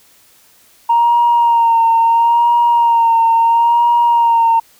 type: tone with vibrato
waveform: sine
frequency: 931 Hz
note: A#5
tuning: 2 cents flat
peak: -7 dBFS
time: 0.89-4.6 s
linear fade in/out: 10 ms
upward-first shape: sine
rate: 0.74 Hz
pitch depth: 32 cents each way
effects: tanh soft clip ceiling -4 dBFS + white hiss -49 dBFS RMS until 4.79 s